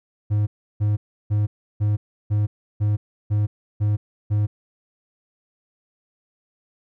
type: tone bursts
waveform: triangle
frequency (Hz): 104.6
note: G#2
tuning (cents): +13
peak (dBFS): -15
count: 9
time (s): 0.3-4.47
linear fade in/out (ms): 20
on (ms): 170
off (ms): 330
effects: none